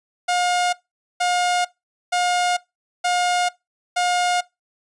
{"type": "tone bursts", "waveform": "sawtooth", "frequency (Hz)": 714, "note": "F5", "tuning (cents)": 38, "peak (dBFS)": -14, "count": 5, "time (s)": [0.28, 4.41], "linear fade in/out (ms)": 10, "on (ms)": 450, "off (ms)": 470, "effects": ["noise-tail reverb RT60 0.2 s tail -21 dB re dry", "resampled to 22050 Hz"]}